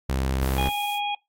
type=tone; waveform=sawtooth; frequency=66.1 Hz; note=C2; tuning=18 cents sharp; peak=-19 dBFS; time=0.09-0.69 s; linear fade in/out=5 ms
type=noise; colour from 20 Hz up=violet; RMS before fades=-37 dBFS; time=0.4-1 s; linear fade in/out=50 ms
type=harmonic tone; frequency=822 Hz; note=G#5; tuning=18 cents flat; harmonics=1 / 3 / 4; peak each=-26 / -31 / -32 dBFS; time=0.58-1.15 s; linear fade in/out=5 ms
effects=noise-tail reverb RT60 0.2 s tail -24 dB re dry + AAC 48 kbps